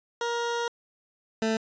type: tone pair in turn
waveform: 20% pulse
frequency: 471.6 / 221.7 Hz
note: A#4 / A3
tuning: +20 / +13 cents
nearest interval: octave + minor second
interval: 1307 cents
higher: first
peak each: -22 / -19 dBFS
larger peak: second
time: 0.21-0.68 / 1.42-1.57 s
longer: first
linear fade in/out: 2 ms
effects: resampled to 16000 Hz